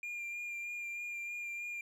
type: tone with vibrato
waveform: triangle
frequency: 2400 Hz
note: D7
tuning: 37 cents sharp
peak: -37 dBFS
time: 0.03-1.81 s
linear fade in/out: 2 ms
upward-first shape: sine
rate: 3.2 Hz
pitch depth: 17 cents each way
effects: none